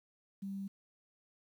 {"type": "tone with quantisation", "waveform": "sine", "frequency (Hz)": 196, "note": "G3", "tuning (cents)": 0, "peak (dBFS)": -38, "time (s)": [0.42, 0.68], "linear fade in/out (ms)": 10, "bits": 11, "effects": []}